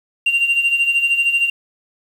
sine tone with tremolo, 2772 Hz, F7, 14 cents flat, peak -9 dBFS, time 0.26-1.5 s, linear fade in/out 5 ms, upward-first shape sine, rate 13 Hz, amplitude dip 70%, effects tanh soft clip ceiling -10 dBFS + 7-bit

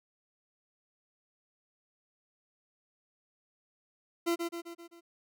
40% pulse tone with echo, 339.9 Hz, F4, 47 cents flat, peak -26 dBFS, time 4.26-4.36 s, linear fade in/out 20 ms, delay 130 ms, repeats 5, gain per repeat -5 dB, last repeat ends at 5.01 s, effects none

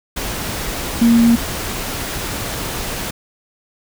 sine tone in noise, 233.1 Hz, A#3, in tune, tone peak -8 dBFS, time 1.01-1.36 s, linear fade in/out 10 ms, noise pink, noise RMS -24 dBFS, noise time 0.16-3.11 s, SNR +13 dB, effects none

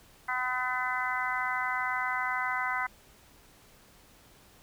harmonic tone, 252.7 Hz, B3, 40 cents sharp, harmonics 3 / 4 / 5 / 6 / 7 / 8, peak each -37 / -34 / -36 / -34 / -43 / -34 dBFS, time 0.28-2.87 s, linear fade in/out 10 ms, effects pink hiss -58 dBFS RMS until 4.62 s

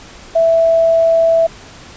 sine tone, 659.3 Hz, E5, in tune, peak -8 dBFS, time 0.35-1.47 s, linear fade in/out 10 ms, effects pink hiss -37 dBFS RMS until 1.96 s + resampled to 16000 Hz

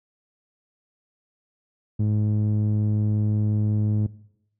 sawtooth tone with low-pass filter, 105.6 Hz, G#2, 29 cents sharp, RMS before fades -22 dBFS, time 1.99-4.07 s, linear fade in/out 10 ms, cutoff 220 Hz, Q 0.99, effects noise-tail reverb RT60 0.8 s tail -20 dB re dry

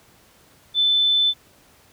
sine tone, 3520 Hz, A7, in tune, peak -15 dBFS, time 0.74-1.34 s, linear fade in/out 50 ms, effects pink hiss -54 dBFS RMS until 1.92 s + high-pass 60 Hz 12 dB/octave

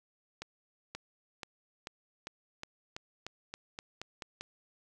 accelerating click train, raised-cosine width 0.2 ms, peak -23 dBFS, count 13, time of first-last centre 0.42-4.41 s, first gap 530 ms, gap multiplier 0.91, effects none

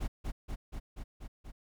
brown noise with echo, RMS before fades -33 dBFS, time 0-0.08 s, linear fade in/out 20 ms, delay 240 ms, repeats 6, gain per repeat -2 dB, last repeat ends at 1.52 s, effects none

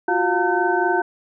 sine tone cluster, 347.2 / 371.4 / 710 / 903 / 1526 Hz, F4 / F#4 / F5 / A5 / G6, -10 / +7 / +28 / +45 / -47 cents, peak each -23 dBFS, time 0.08-1.02 s, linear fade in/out 5 ms, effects none

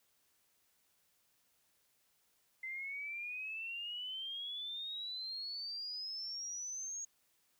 sine exponential sweep, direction up, 2056 to 6645 Hz, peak -40 dBFS, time 2.63-7.05 s, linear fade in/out 5 ms, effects white hiss -75 dBFS RMS until 7.59 s

